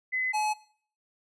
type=tone pair in turn; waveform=sine / square; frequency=2027 / 852.2 Hz; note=B6 / G#5; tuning=+45 / +44 cents; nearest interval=octave + minor third; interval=1501 cents; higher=first; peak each=-26 dBFS; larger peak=neither; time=0.12-0.33 / 0.33-0.54 s; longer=neither; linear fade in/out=20 ms; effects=noise-tail reverb RT60 0.5 s tail -19 dB re dry + resampled to 24000 Hz